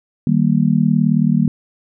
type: chord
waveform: sine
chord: Eb major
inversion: none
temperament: just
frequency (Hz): 155.56 / 194.45 / 233.3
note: Eb3 / G3 / Bb3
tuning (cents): 0 / -14 / +2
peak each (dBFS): -16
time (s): 0.27-1.48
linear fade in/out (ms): 2
effects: none